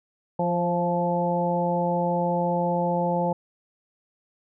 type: harmonic tone with a mistuned harmonic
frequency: 173.6 Hz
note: F3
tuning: 10 cents flat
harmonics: 1 / 2 / 3 / 4 / 5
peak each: -26 / -33 / -26 / -31 / -27 dBFS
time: 0.39-3.33 s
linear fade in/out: 5 ms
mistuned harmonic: 3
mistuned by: +18 cents
effects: none